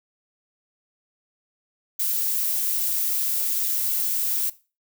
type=noise with amplitude modulation; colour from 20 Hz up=violet; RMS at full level=-23 dBFS; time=1.99-4.5 s; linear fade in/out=10 ms; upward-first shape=sine; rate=214 Hz; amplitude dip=25%; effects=noise-tail reverb RT60 0.3 s tail -17 dB re dry